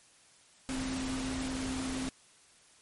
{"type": "tone in noise", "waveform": "sine", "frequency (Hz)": 261.6, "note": "C4", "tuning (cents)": 0, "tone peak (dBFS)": -34, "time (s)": [0.69, 2.09], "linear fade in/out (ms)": 0, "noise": "pink", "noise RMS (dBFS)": -39, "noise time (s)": [0.69, 2.09], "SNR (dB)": 2, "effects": ["white hiss -61 dBFS RMS until 2.81 s", "MP3 48 kbps"]}